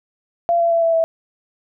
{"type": "tone with pitch steps", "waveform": "sine", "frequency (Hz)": [685, 677.5, 670.1, 662.8, 655.6], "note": ["F5", "E5", "E5", "E5", "E5"], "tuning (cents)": [-34, 47, 28, 9, -10], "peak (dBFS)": -13, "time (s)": [0.49, 1.04], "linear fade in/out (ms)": 0, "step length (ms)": 110, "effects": []}